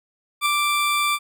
20% pulse tone with ADSR envelope, 1174.7 Hz, D6, in tune, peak -11 dBFS, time 0.41-1.19 s, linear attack 49 ms, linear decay 3 ms, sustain -3 dB, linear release 51 ms, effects none

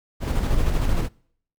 brown noise with tremolo, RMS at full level -19 dBFS, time 0.2-1.09 s, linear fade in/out 50 ms, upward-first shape square, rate 13 Hz, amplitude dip 35%, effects noise-tail reverb RT60 0.6 s tail -25 dB re dry

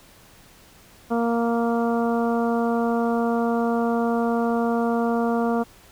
harmonic tone, 233.1 Hz, A#3, in tune, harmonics 1 / 2 / 3 / 4 / 5 / 6, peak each -22 / -25 / -27 / -33 / -33 / -36 dBFS, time 1.1-5.64 s, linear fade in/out 20 ms, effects pink hiss -51 dBFS RMS until 5.91 s

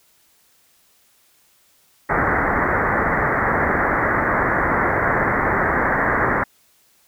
white low-pass noise, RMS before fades -19 dBFS, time 2.09-6.44 s, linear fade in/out 10 ms, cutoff 2000 Hz, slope 96 dB/octave, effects white hiss -58 dBFS RMS until 7.07 s

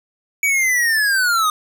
square linear sweep, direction down, 2292 to 1222 Hz, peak -15 dBFS, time 0.43-1.5 s, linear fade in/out 2 ms, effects none

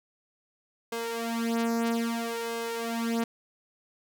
sawtooth tone with flanger, 231 Hz, A#3, 16 cents flat, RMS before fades -30 dBFS, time 0.92-3.24 s, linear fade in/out 5 ms, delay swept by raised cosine 1.9 to 4.5 ms, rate 0.61 Hz, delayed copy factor +0.85, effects none

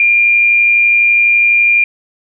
sine tone with amplitude modulation, 2400 Hz, D7, 37 cents sharp, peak -5 dBFS, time 0-1.84 s, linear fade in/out 2 ms, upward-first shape sine, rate 112 Hz, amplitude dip 35%, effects none

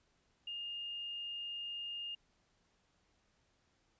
sine tone, 2828 Hz, F7, 21 cents sharp, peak -40 dBFS, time 0.47-2.15 s, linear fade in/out 5 ms, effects pink hiss -75 dBFS RMS until 3.99 s + resampled to 16000 Hz

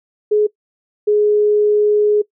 sine tone pair in turn, 421.5 / 418.6 Hz, G#4 / G#4, +26 / +14 cents, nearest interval unison, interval 12 cents, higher first, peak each -10 / -10 dBFS, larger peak neither, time 0.31-0.47 / 1.07-2.22 s, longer second, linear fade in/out 10 ms, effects noise-tail reverb RT60 0.1 s tail -21 dB re dry

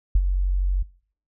sine tone with ADSR envelope, 46.28 Hz, F#1, 1 cent sharp, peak -12 dBFS, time 0.15-0.83 s, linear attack 5 ms, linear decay 56 ms, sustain -6 dB, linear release 10 ms, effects noise-tail reverb RT60 0.5 s tail -22 dB re dry

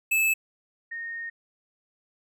square / sine tone pair in turn, 2613 / 1847.7 Hz, E7 / A#6, -16 / -16 cents, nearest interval tritone, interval 600 cents, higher first, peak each -21 / -32 dBFS, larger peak first, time 0.11-0.34 / 0.91-1.3 s, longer second, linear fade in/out 10 ms, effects none

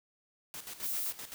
white noise with tremolo, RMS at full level -43 dBFS, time 0.54-1.34 s, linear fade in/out 0 ms, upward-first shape square, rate 7.7 Hz, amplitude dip 65%
violet noise, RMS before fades -35 dBFS, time 0.82-1.12 s, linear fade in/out 20 ms
effects none

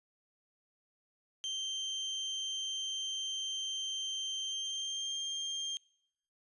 35% pulse tone with pitch glide, 3138 to 3189 Hz, G7 to G7, +1 to +29 cents, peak -33 dBFS, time 1.44-5.77 s, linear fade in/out 0 ms, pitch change +28 cents, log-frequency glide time 4.41-5.18 s, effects noise-tail reverb RT60 0.8 s tail -24 dB re dry + resampled to 24000 Hz

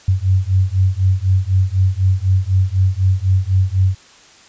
sine beating tone pair, 92.5 / 96.5 Hz, F#2 / G2, 0 / -27 cents, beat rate 4 Hz, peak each -15 dBFS, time 0.08-3.95 s, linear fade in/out 5 ms, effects white hiss -45 dBFS RMS until 4.48 s + resampled to 16000 Hz

